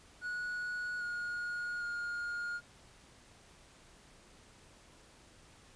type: tone with pitch steps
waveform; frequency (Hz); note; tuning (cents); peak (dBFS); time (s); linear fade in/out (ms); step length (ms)
triangle; 1462 / 1438 / 1422; F#6 / F#6 / F6; -21 / -50 / +31; -34; 0.21-2.61; 50; 800
effects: pink hiss -60 dBFS RMS until 5.75 s + resampled to 22050 Hz